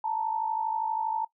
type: tone pair together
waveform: sine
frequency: 880 / 932.5 Hz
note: A5 / A#5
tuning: 0 / 0 cents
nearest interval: minor second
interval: 100 cents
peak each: -28 / -32 dBFS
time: 0.04-1.25 s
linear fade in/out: 5 ms
effects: noise-tail reverb RT60 0.1 s tail -17 dB re dry